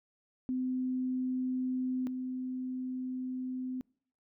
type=tone pair in turn; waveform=sine; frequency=255.8 / 255.8 Hz; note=C4 / C4; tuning=-39 / -39 cents; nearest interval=unison; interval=0 cents; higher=neither; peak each=-30 / -34 dBFS; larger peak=first; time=0.49-2.07 / 2.07-3.81 s; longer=second; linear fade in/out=0 ms; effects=noise-tail reverb RT60 0.6 s tail -26 dB re dry